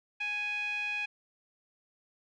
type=tone with low-pass filter; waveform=5% pulse; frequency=830.6 Hz; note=G#5; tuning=in tune; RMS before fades=-34 dBFS; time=0.2-1.06 s; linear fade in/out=10 ms; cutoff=2400 Hz; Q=6.6; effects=none